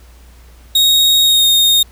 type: tone with pitch glide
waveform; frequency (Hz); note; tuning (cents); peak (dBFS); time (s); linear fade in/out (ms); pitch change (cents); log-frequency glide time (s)
40% pulse; 3757 to 3701; A#7 to A#7; +13 to -13; -7; 0.75-1.83; 5; -26; 1.23-1.46
effects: added 60 Hz sine -39 dBFS peak until 1.91 s + pink hiss -48 dBFS RMS until 1.91 s